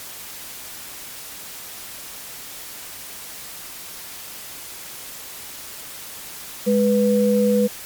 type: tone pair together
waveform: sine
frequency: 207.3 / 492.3 Hz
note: G#3 / B4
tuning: -3 / -6 cents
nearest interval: octave + minor third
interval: 1497 cents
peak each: -17 dBFS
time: 6.66-7.68 s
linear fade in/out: 20 ms
effects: white hiss -36 dBFS RMS until 7.85 s + MP3 96 kbps